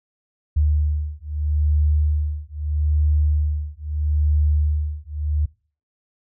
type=beating tone pair; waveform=sine; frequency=74.7 / 75.48 Hz; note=D2 / D2; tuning=+30 / +48 cents; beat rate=0.78 Hz; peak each=-20 dBFS; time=0.56-5.46 s; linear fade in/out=10 ms; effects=noise-tail reverb RT60 0.4 s tail -23 dB re dry